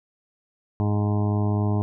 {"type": "harmonic tone", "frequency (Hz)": 103.83, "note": "G#2", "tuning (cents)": 0, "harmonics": [1, 2, 3, 4, 6, 7, 8, 9, 10], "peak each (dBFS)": [-21, -27, -31, -33, -37, -38, -39, -40, -41], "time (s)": [0.8, 1.82], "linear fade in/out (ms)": 0, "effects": []}